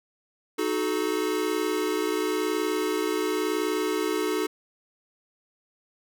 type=chord; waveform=square; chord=D# diminished; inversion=none; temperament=equal with one note detuned; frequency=311.1 / 370 / 430.9 Hz; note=D#4 / F#4 / A4; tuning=0 / 0 / -36 cents; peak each=-30 / -30 / -29 dBFS; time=0.58-4.47 s; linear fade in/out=10 ms; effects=none